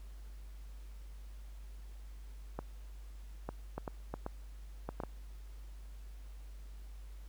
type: clicks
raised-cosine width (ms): 1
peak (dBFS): -24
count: 9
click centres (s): 2.59 / 3.49 / 3.78 / 3.878 / 4.14 / 4.264 / 4.89 / 5.002 / 5.036
effects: added 50 Hz sine -46 dBFS peak until 7.28 s + pink hiss -65 dBFS RMS until 7.28 s